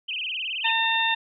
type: tone with vibrato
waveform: sine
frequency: 2794 Hz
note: F7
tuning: in tune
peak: -27 dBFS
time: 0.08-0.72 s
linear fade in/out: 10 ms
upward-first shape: sine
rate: 19 Hz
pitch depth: 210 cents each way
type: harmonic tone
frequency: 906 Hz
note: A#5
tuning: 50 cents flat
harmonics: 1 / 2 / 3 / 4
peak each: -26 / -26 / -26 / -26 dBFS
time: 0.64-1.15 s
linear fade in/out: 10 ms
effects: none